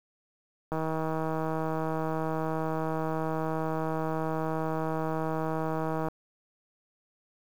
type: click train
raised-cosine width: 1 ms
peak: -18 dBFS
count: 854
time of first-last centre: 0.72-6.085 s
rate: 159 Hz
effects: 8-bit